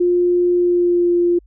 sine tone with pitch glide, 353.6 to 348.5 Hz, F4 to F4, +22 to -4 cents, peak -12 dBFS, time 0-1.39 s, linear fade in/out 10 ms, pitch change -26 cents, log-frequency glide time 0.54-1.13 s, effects added 50 Hz sine -46 dBFS peak until 1.46 s

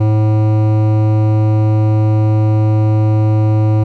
sine tone with hard clipping, 107.9 Hz, A2, 33 cents flat, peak -11 dBFS, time 0-3.84 s, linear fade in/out 10 ms, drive 14 dB, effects none

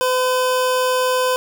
25% pulse tone, 508 Hz, B4, 49 cents sharp, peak -12 dBFS, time 0.01-1.36 s, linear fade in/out 0 ms, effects none

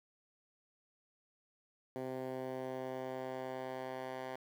10% pulse tone with band-pass filter sweep, 129.9 Hz, C3, 12 cents flat, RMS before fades -42 dBFS, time 1.96-4.36 s, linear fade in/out 0 ms, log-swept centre 400 to 1000 Hz, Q 0.77, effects 10-bit

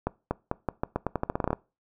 accelerating click train, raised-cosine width 1 ms, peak -12 dBFS, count 16, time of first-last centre 0.07-1.53 s, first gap 240 ms, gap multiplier 0.85, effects noise-tail reverb RT60 0.3 s tail -22 dB re dry

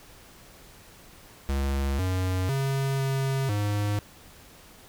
square tone with pitch steps, 68.7 / 92.6 / 136.1 / 135.1 / 103.3 Hz, C#2 / F#2 / C#3 / C#3 / G#2, -15 / +2 / -31 / -44 / -9 cents, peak -25 dBFS, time 1.49-3.99 s, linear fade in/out 0 ms, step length 500 ms, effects pink hiss -51 dBFS RMS until 4.88 s

